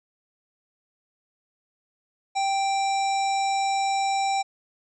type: harmonic tone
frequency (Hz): 784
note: G5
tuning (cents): 0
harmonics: 1 / 3 / 5 / 7 / 9 / 10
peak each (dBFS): -22 / -33 / -36 / -38 / -40 / -41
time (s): 2.35-4.43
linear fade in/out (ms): 20
effects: none